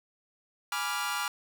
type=chord; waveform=sawtooth; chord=G# diminished seventh; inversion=none; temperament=equal with one note detuned; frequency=830.6 / 983.2 / 1174.7 / 1396.9 Hz; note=G#5 / B5 / D6 / F6; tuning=0 / -8 / 0 / 0 cents; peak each=-34 / -33 / -32 / -30 dBFS; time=0.72-1.28 s; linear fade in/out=2 ms; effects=none